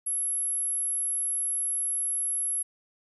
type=tone; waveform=sine; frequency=11175 Hz; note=F9; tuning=in tune; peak=-26 dBFS; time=0.06-2.63 s; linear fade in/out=10 ms; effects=none